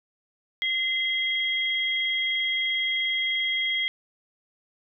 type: tone pair together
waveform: sine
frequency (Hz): 2059 / 3268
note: C7 / G#7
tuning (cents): -28 / -29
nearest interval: minor sixth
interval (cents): 799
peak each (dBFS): -26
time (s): 0.62-3.88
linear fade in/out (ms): 0
effects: none